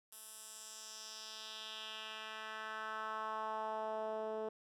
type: tone with band-pass filter sweep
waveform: 10% pulse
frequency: 218.1 Hz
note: A3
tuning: 15 cents flat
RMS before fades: -44 dBFS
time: 0.12-4.49 s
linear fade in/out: 5 ms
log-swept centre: 11000 to 470 Hz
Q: 2.2
effects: none